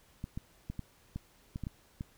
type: clicks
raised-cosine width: 5 ms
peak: -25 dBFS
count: 9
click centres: 0.241 / 0.375 / 0.7 / 0.793 / 1.16 / 1.559 / 1.637 / 1.669 / 2.009 s
effects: pink hiss -64 dBFS RMS until 2.17 s